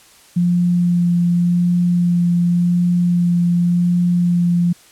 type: tone with vibrato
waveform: sine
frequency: 174.8 Hz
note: F3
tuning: 2 cents sharp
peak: -12 dBFS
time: 0.36-4.73 s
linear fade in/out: 10 ms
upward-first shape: sine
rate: 0.89 Hz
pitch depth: 11 cents each way
effects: white hiss -47 dBFS RMS until 4.91 s + low-pass 11000 Hz 12 dB/octave